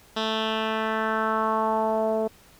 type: tone with low-pass filter sweep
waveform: 10% pulse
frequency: 220 Hz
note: A3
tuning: in tune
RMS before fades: -25 dBFS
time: 0.16-2.28 s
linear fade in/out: 10 ms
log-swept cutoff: 4100 to 550 Hz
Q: 2.8
effects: pink hiss -54 dBFS RMS until 2.59 s